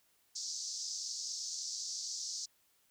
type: band-pass noise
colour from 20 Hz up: pink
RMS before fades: -41 dBFS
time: 0.35-2.46 s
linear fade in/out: 10 ms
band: 4700 to 6800 Hz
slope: 48 dB/octave
effects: white hiss -72 dBFS RMS until 2.9 s